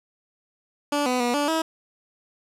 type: tone with pitch steps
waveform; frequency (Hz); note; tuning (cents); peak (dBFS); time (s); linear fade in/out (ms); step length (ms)
15% pulse; 290.2 / 250.8 / 242.1 / 290.2 / 322; D4 / B3 / B3 / D4 / E4; -21 / +27 / -34 / -21 / -41; -15; 0.92-1.62; 5; 140
effects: low-pass 11000 Hz 12 dB/octave